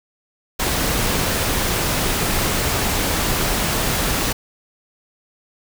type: noise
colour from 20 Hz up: pink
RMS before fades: -20 dBFS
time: 0.59-4.33 s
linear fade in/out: 10 ms
effects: none